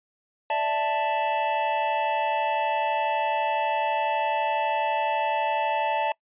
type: chord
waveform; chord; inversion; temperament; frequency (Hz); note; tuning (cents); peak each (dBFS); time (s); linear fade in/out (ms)
square; D suspended second; none; equal; 587.3 / 659.3 / 880; D5 / E5 / A5; 0 / 0 / 0; -31 / -31 / -25; 0.5-6.12; 2
effects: noise-tail reverb RT60 0.1 s tail -24 dB re dry + resampled to 8000 Hz